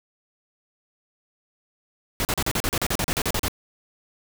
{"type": "noise bursts", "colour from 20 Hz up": "pink", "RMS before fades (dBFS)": -24, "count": 15, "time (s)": [2.2, 3.482], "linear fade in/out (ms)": 0, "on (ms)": 50, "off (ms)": 38, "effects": []}